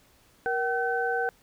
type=tone cluster; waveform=sine; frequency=472.1 / 763 / 1525 Hz; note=A#4 / G5 / G6; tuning=+22 / -47 / -48 cents; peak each=-29 dBFS; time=0.46-1.29 s; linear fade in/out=0 ms; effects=pink hiss -61 dBFS RMS until 1.42 s